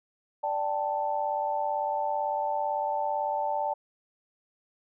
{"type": "chord", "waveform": "sine", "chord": "D suspended fourth", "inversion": "none", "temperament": "just", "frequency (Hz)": [587.3, 783.1, 881], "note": ["D5", "G5", "A5"], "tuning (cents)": [0, -2, 2], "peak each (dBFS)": [-32, -32, -29], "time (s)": [0.43, 3.74], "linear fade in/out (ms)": 10, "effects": []}